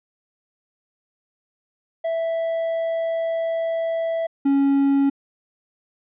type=tone pair in turn; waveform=triangle; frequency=659.3 / 277.2 Hz; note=E5 / C#4; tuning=0 / 0 cents; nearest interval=octave + minor third; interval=1500 cents; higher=first; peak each=-19 / -13 dBFS; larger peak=second; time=2.04-4.27 / 4.45-5.1 s; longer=first; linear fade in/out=10 ms; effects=resampled to 8000 Hz